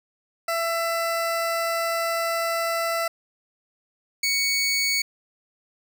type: tone pair in turn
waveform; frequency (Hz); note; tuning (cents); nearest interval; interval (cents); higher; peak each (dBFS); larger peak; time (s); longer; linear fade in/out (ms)
20% pulse; 668 / 2230; E5 / C#7; +23 / +10; octave + major sixth; 2087; second; -18 / -16; second; 0.48-3.08 / 4.23-5.02; first; 5
effects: none